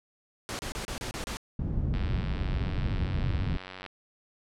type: noise bursts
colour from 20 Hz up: pink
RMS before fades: -35 dBFS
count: 7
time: 0.49-1.37 s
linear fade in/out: 0 ms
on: 100 ms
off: 30 ms
type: low-pass noise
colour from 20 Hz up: white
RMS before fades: -29 dBFS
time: 1.59-3.57 s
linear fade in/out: 5 ms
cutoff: 110 Hz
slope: 12 dB/octave
type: click train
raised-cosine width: 0.3 ms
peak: -25 dBFS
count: 180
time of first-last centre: 1.94-3.863 s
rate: 93.1 Hz
effects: low-pass 9000 Hz 12 dB/octave